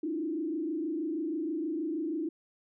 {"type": "tone with frequency modulation", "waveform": "sine", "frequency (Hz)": 318.1, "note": "D#4", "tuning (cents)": 38, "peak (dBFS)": -30, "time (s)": [0.03, 2.29], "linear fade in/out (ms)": 5, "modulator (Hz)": 26.3, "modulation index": 1.1, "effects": []}